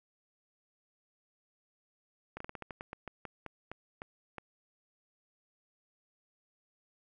slowing click train, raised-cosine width 0.5 ms, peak -26 dBFS, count 15, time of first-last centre 2.37-4.383 s, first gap 34 ms, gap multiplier 1.2, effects none

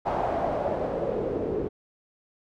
white noise with low-pass filter sweep, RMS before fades -28 dBFS, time 0.05-1.69 s, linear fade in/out 20 ms, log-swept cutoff 800 to 390 Hz, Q 3.3, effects none

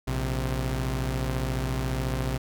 sawtooth tone pair together, 58.27 / 130.81 Hz, A#1 / C3, 0 / 0 cents, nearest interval octave + major second, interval 1400 cents, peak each -25 dBFS, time 0.07-2.38 s, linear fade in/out 10 ms, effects none

